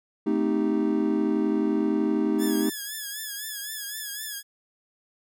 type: chord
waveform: triangle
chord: A half-diminished seventh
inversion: none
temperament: equal with one note detuned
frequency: 220 / 258.8 / 311.1 / 392 Hz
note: A3 / C4 / Eb4 / G4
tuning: 0 / -19 / 0 / 0 cents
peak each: -25 / -27 / -23 / -27 dBFS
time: 0.26-2.7 s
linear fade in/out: 10 ms
type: tone with vibrato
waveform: 5% pulse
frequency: 1694 Hz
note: G#6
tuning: 34 cents sharp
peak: -22 dBFS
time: 2.38-4.43 s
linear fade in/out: 50 ms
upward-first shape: triangle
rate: 3.9 Hz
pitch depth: 85 cents each way
effects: none